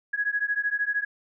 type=beating tone pair; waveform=sine; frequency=1661.2 / 1674.2 Hz; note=G#6 / G#6; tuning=0 / +13 cents; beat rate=13 Hz; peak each=-27 dBFS; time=0.13-1.05 s; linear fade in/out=10 ms; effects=none